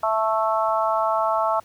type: harmonic tone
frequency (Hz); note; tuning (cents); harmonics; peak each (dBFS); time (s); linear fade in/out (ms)
220; A3; 0; 3 / 4 / 5 / 6; -23 / -24 / -25 / -26; 0.03-1.6; 5
effects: pink hiss -54 dBFS RMS until 1.64 s